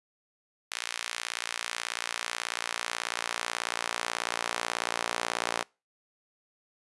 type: tone with high-pass filter sweep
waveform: sawtooth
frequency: 58.27 Hz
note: A#1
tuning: in tune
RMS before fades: -34 dBFS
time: 0.71-5.63 s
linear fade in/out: 5 ms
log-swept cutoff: 2000 to 750 Hz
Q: 0.77
effects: noise-tail reverb RT60 0.3 s tail -26 dB re dry + resampled to 24000 Hz